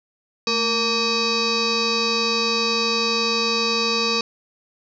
sine tone with frequency modulation, 2526 Hz, D#7, 26 cents sharp, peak -18 dBFS, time 0.47-4.21 s, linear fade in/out 2 ms, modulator 687 Hz, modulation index 4, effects none

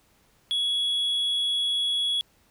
sine tone, 3359 Hz, G#7, 19 cents sharp, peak -20 dBFS, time 0.51-2.21 s, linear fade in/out 0 ms, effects tanh soft clip ceiling -22 dBFS + pink hiss -63 dBFS RMS until 2.5 s

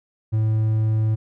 triangle tone, 109.4 Hz, A2, 9 cents flat, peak -15 dBFS, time 0.32-1.16 s, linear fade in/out 20 ms, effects none

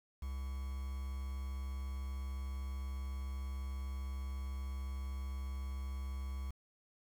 triangle tone with quantisation, 66.8 Hz, C2, 36 cents sharp, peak -36 dBFS, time 0.22-6.51 s, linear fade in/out 5 ms, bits 9, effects none

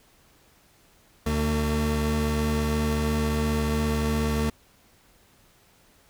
30% pulse tone pair together, 74.4 / 226.2 Hz, D2 / A3, +23 / +48 cents, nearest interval octave + perfect fifth, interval 1925 cents, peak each -23 dBFS, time 1.26-4.5 s, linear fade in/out 5 ms, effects pink hiss -59 dBFS RMS until 6.09 s

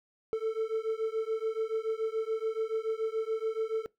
triangle beating tone pair, 440 / 447 Hz, A4 / A4, 0 / +27 cents, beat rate 7 Hz, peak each -30 dBFS, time 0.33-3.86 s, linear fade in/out 0 ms, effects noise-tail reverb RT60 0.2 s tail -23 dB re dry

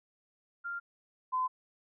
sine tone pair in turn, 1394 / 1021.4 Hz, F6 / C6, -4 / -42 cents, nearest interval perfect fourth, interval 538 cents, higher first, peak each -35 / -28 dBFS, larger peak second, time 0.64-0.8 / 1.32-1.48 s, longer neither, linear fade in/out 20 ms, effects none

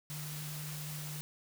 sine tone in noise, 150.7 Hz, D3, 45 cents sharp, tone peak -41 dBFS, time 0.1-1.21 s, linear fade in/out 0 ms, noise white, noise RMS -45 dBFS, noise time 0.1-1.21 s, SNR +1 dB, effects none

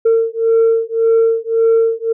sine beating tone pair, 453.4 / 455.2 Hz, A#4 / A#4, -48 / -41 cents, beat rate 1.8 Hz, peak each -12 dBFS, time 0.05-2.13 s, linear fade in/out 10 ms, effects tanh soft clip ceiling -6 dBFS

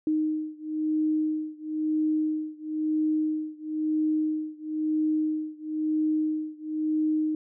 sine beating tone pair, 309.4 / 310.4 Hz, D#4 / D#4, -10 / -4 cents, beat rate 1 Hz, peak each -27 / -28 dBFS, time 0.07-7.35 s, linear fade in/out 2 ms, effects none

